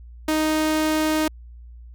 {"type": "tone", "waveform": "sawtooth", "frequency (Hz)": 311.1, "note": "D#4", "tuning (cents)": 0, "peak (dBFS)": -15, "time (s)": [0.28, 1.28], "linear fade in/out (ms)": 5, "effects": ["added 59 Hz sine -39 dBFS peak until 1.94 s"]}